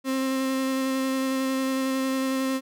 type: tone with vibrato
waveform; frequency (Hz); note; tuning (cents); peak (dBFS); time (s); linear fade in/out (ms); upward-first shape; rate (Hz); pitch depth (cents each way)
35% pulse; 264.6; C4; +20; -22; 0.04-2.61; 50; square; 11; 8
effects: none